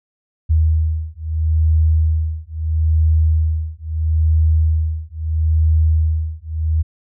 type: beating tone pair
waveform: sine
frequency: 78.8 / 79.56 Hz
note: D#2 / D#2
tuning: +23 / +39 cents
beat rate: 0.76 Hz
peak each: -16 dBFS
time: 0.49-6.83 s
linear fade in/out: 20 ms
effects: none